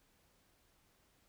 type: silence
effects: pink hiss -72 dBFS RMS until 1.28 s